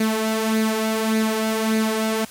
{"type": "tone with flanger", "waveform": "sawtooth", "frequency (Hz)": 220, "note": "A3", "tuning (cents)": 0, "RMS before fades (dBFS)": -21, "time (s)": [0, 2.25], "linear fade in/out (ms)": 5, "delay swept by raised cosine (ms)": [0.46, 3.16], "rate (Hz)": 1.7, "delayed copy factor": 0.55, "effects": ["white hiss -42 dBFS RMS until 2.3 s", "MP3 64 kbps"]}